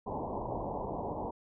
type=low-pass noise; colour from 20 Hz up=white; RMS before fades=-37 dBFS; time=0.06-1.31 s; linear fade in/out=10 ms; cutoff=1000 Hz; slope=96 dB/octave; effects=none